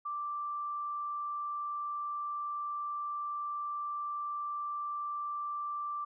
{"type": "tone", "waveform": "sine", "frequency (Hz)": 1174.7, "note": "D6", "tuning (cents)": 0, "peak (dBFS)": -34, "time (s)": [0.05, 6.05], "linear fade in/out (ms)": 10, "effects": []}